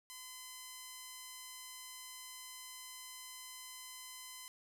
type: tone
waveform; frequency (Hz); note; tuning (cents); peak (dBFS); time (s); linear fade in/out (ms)
5% pulse; 1020; C6; -44; -36; 0.1-4.48; 0
effects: 12-bit